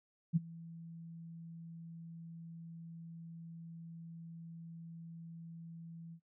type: tone with ADSR envelope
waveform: sine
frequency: 166 Hz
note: E3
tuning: 12 cents sharp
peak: -24 dBFS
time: 0.33-6.2 s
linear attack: 32 ms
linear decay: 22 ms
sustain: -23 dB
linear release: 72 ms
effects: noise-tail reverb RT60 0.2 s tail -25 dB re dry